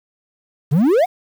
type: exponential sweep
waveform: triangle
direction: up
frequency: 130 to 781 Hz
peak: -9 dBFS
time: 0.71-1.06 s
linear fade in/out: 20 ms
effects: 7-bit